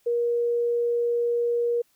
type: tone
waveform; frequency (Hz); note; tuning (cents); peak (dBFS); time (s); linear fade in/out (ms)
sine; 474.6; A#4; +31; -21; 0.06-1.82; 10
effects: white hiss -66 dBFS RMS until 1.95 s